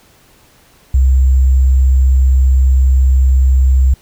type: tone with sample-and-hold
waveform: sine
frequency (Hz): 65.41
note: C2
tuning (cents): 0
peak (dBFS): -6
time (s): 0.94-3.94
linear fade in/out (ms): 5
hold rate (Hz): 7350
effects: pink hiss -48 dBFS RMS until 4.01 s